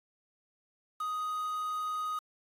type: tone with quantisation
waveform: triangle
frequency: 1248 Hz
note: D#6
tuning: 5 cents sharp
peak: -30 dBFS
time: 1-2.19 s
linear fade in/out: 5 ms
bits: 8
effects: AAC 48 kbps